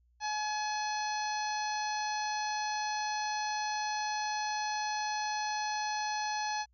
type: harmonic tone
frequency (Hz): 848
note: G#5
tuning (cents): +36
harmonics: 1 / 2 / 3 / 4 / 5 / 6 / 7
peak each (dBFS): -33 / -40 / -44 / -50 / -42 / -48 / -43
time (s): 0.2-6.66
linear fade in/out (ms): 50
effects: added 60 Hz sine -65 dBFS peak until 6.73 s